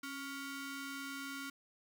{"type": "ring-modulated tone", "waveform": "sawtooth", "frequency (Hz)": 839, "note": "G#5", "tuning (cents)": 17, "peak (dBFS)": -35, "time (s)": [0.03, 1.5], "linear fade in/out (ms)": 5, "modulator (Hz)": 566, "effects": []}